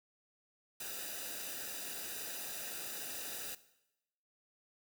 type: noise with comb filter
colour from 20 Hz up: white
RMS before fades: -43 dBFS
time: 0.8-3.55 s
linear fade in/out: 5 ms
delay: 0.92 ms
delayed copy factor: -0.7
effects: noise-tail reverb RT60 0.9 s tail -17 dB re dry